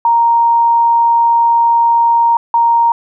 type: tone pair in turn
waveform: sine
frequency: 932.3 / 932.3 Hz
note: A#5 / A#5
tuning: 0 / 0 cents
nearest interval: unison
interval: 0 cents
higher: neither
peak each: -7 dBFS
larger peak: neither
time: 0.05-2.37 / 2.54-2.92 s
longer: first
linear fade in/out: 2 ms
effects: none